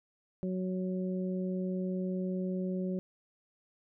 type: harmonic tone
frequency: 185 Hz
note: F#3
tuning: in tune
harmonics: 1 / 2 / 3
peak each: -32 / -38 / -42 dBFS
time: 0.43-2.99 s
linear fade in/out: 0 ms
effects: none